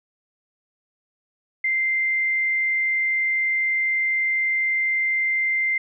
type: tone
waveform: sine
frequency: 2088 Hz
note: C7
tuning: 4 cents flat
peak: -19 dBFS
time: 1.64-5.78 s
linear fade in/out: 5 ms
effects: none